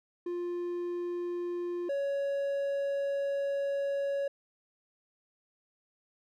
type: tone pair in turn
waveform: triangle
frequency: 350.6 / 558.5 Hz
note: F4 / C#5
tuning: +7 / +13 cents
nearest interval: minor sixth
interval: 806 cents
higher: second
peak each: -30 / -27 dBFS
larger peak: second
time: 0.26-1.89 / 1.89-4.28 s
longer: second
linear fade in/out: 5 ms
effects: none